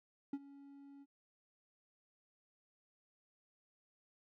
triangle tone with ADSR envelope, 279.5 Hz, C#4, 14 cents sharp, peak -33 dBFS, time 0.33-1.06 s, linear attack 4 ms, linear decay 46 ms, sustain -19 dB, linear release 41 ms, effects none

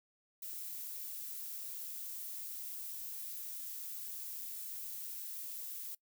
violet noise, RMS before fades -44 dBFS, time 0.42-5.95 s, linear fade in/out 5 ms, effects noise-tail reverb RT60 0.1 s tail -22 dB re dry

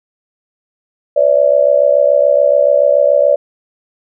sine tone with amplitude modulation, 576 Hz, D5, 34 cents flat, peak -3 dBFS, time 1.16-3.36 s, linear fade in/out 10 ms, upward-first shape sine, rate 67 Hz, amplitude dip 90%, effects none

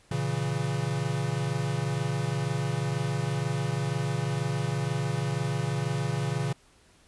square chord, A# diminished, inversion none, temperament equal, 116.54 / 138.59 / 164.81 Hz, A#2 / C#3 / E3, 0 / 0 / 0 cents, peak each -33 / -30 / -34 dBFS, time 0.11-6.53 s, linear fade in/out 5 ms, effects pink hiss -60 dBFS RMS until 7.07 s + resampled to 24000 Hz

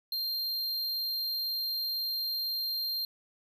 square tone, 4186 Hz, C8, in tune, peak -31 dBFS, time 0.12-3.05 s, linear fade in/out 2 ms, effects none

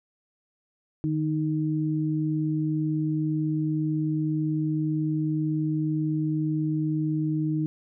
sine tone pair together, 153.01 / 311.1 Hz, D#3 / D#4, -29 / 0 cents, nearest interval octave, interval 1229 cents, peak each -26 dBFS, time 1.04-7.66 s, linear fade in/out 0 ms, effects none

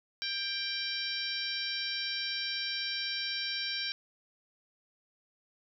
harmonic tone with a mistuned harmonic, 784 Hz, G5, in tune, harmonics 2 / 3 / 4 / 5 / 6 / 7, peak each -41 / -40 / -40 / -38 / -40 / -39 dBFS, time 0.22-3.92 s, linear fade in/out 0 ms, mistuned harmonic 2, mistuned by +26 cents, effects none

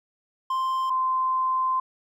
triangle / sine tone pair in turn, 1046.5 / 1038.1 Hz, C6 / C6, 0 / -14 cents, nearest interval unison, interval 14 cents, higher first, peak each -21 dBFS, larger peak neither, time 0.5-0.9 / 0.9-1.8 s, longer second, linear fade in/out 5 ms, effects none

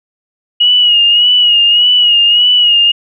sine tone with vibrato, 2892 Hz, F#7, 40 cents flat, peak -5 dBFS, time 0.6-2.92 s, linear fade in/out 10 ms, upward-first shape sine, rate 1.7 Hz, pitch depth 48 cents each way, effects none

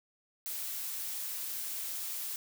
blue noise, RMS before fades -38 dBFS, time 0.46-2.36 s, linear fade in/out 0 ms, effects none

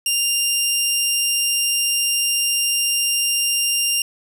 15% pulse tone, 2794 Hz, F7, in tune, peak -10 dBFS, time 0.06-4.02 s, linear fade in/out 2 ms, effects none

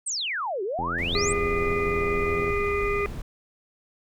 sine exponential two-way sweep, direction down then up, 8900 to 362.6 to 8900 Hz, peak -26 dBFS, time 0.06-1.33 s, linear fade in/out 10 ms, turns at 0.63 s
click train, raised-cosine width 2 ms, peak -21 dBFS, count 147, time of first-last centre 0.79-2.504 s, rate 85.2 Hz
brown noise, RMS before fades -33 dBFS, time 0.98-3.22 s, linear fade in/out 5 ms
harmonic tone, 406.2 Hz, G#4, 38 cents flat, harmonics 1 / 3 / 5 / 6, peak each -25 / -30 / -32 / -33 dBFS, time 1.15-3.06 s, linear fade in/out 0 ms
effects none

